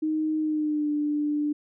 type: tone with pitch glide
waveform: sine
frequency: 311.1 to 296.2 Hz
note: D#4 to D4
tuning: 0 to +15 cents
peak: -23 dBFS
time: 0.02-1.53 s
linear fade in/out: 10 ms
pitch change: -85 cents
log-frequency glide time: 0.39-0.9 s
effects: none